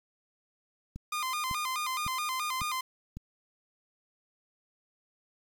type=click train; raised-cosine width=5 ms; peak=-27 dBFS; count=5; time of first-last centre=0.96-3.17 s; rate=1.81 Hz
type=tone with vibrato; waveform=sawtooth; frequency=1123 Hz; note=C#6; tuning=22 cents sharp; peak=-27 dBFS; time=1.12-2.81 s; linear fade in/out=5 ms; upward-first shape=square; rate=4.7 Hz; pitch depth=140 cents each way
effects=9-bit